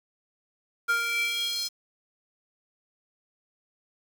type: tone with high-pass filter sweep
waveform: square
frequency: 466.2 Hz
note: A#4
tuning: in tune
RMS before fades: -28 dBFS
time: 0.88-1.69 s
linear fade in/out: 20 ms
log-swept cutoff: 1400 to 4800 Hz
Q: 4.7
effects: 8-bit